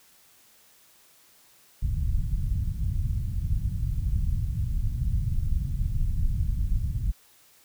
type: low-pass noise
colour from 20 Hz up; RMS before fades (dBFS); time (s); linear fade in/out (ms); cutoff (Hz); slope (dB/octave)
pink; -26; 1.82-7.12; 10; 130; 24
effects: white hiss -58 dBFS RMS until 7.64 s